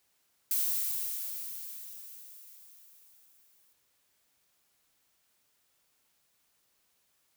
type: noise with exponential decay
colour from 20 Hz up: violet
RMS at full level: -28 dBFS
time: 0.51-3.73 s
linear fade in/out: 2 ms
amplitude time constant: 700 ms
effects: white hiss -73 dBFS RMS until 7.36 s